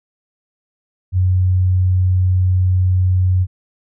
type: tone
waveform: sine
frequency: 92 Hz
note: F#2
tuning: 9 cents flat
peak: -11 dBFS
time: 1.12-3.47 s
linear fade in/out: 50 ms
effects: none